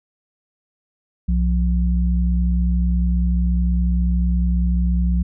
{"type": "tone pair together", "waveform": "sine", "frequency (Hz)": [62.5, 176.78], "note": ["B1", "F3"], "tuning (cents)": [21, 21], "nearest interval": "octave + tritone", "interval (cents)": 1800, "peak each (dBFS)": [-16, -21], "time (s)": [1.28, 5.23], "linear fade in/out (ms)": 10, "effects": []}